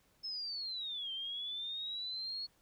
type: linear two-way sweep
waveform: sine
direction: down then up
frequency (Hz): 5260 to 3118 to 4365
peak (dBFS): -38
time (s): 0.23-2.47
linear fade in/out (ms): 20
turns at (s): 1.12
effects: pink hiss -71 dBFS RMS until 2.61 s